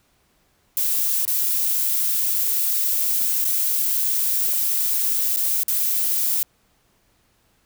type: noise with dropouts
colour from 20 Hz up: violet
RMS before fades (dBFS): -21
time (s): 0.77-6.43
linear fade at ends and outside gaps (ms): 1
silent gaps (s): 1.252-1.277 / 3.445-3.451 / 5.362-5.37 / 5.634-5.681
effects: pink hiss -63 dBFS RMS until 7.65 s